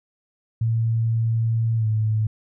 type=tone with pitch glide; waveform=sine; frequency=113.8 to 108.85 Hz; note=A#2 to A2; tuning=-41 to -18 cents; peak=-18 dBFS; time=0.61-2.27 s; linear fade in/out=5 ms; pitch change=-77 cents; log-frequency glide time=1.77-1.86 s; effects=none